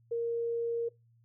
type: tone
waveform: sine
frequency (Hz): 466.2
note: A#4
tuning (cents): 0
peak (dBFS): -29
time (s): 0.11-0.89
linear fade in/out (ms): 10
effects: noise-tail reverb RT60 0.2 s tail -22 dB re dry + added 116 Hz sine -62 dBFS peak until 1.24 s